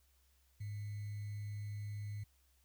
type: tone with sample-and-hold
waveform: sine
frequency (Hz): 103.83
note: G#2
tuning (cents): 0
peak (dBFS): -40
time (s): 0.6-2.24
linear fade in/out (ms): 10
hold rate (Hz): 2100
effects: added 66 Hz sine -70 dBFS peak until 2.64 s + white hiss -75 dBFS RMS until 2.64 s